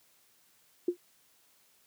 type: tone with exponential decay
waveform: sine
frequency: 352.6 Hz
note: F4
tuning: 17 cents sharp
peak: -21 dBFS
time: 0.88-0.97 s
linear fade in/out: 5 ms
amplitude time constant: 18 ms
effects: white hiss -66 dBFS RMS until 1.86 s + high-pass 80 Hz 12 dB/octave